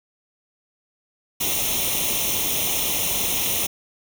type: noise with comb filter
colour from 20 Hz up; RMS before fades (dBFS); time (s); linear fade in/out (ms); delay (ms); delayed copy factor
white; -23; 1.4-3.67; 10; 0.32; +0.8
effects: none

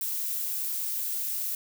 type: noise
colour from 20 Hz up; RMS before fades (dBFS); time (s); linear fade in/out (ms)
violet; -31; 0.01-1.55; 2
effects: none

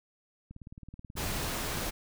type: click train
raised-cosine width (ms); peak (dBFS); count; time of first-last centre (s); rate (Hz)
5; -33; 17; 0.51-1.37; 18.6
type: noise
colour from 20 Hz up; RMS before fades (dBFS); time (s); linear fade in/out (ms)
pink; -34; 1.16-1.91; 20
effects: none

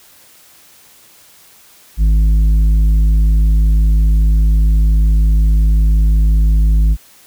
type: tone with tanh clipping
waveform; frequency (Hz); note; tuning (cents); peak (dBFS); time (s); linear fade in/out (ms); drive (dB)
sine; 52.8; G#1; +29; -9; 1.97-6.97; 50; 7
effects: white hiss -45 dBFS RMS until 7.26 s

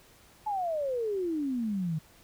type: exponential sweep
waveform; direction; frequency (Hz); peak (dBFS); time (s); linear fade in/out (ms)
sine; down; 870 to 151.5; -28; 0.46-1.99; 10
effects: pink hiss -58 dBFS RMS until 2.23 s

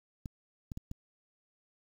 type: clicks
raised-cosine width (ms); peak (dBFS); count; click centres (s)
5; -27; 4; 0.258 / 0.718 / 0.774 / 0.914
effects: 9-bit

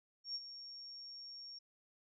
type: tone with ADSR envelope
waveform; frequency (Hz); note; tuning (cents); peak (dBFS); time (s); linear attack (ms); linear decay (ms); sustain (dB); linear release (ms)
sine; 5530; F8; -18; -37; 0.24-1.59; 110; 41; -11; 9
effects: none

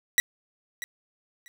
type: tone with echo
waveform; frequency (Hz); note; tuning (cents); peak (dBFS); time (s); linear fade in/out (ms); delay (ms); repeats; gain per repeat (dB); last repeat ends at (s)
sawtooth; 1944; B6; -28; -14; 0.18-0.2; 0; 640; 2; -15; 1.48
effects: none

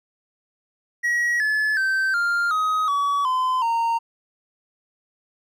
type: tone with pitch steps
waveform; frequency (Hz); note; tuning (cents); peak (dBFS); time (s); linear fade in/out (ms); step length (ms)
triangle; 1910 / 1721.4 / 1551.4 / 1398.2 / 1260.1 / 1135.7 / 1023.5 / 922.5; A#6 / A6 / G6 / F6 / D#6 / C#6 / C6 / A#5; +42 / -38 / -18 / +2 / +22 / +42 / -38 / -18; -17; 1.03-3.99; 20; 370
effects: none

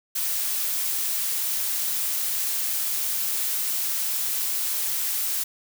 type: noise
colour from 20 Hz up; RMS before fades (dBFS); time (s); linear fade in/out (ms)
blue; -26; 0.15-5.44; 10
effects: none

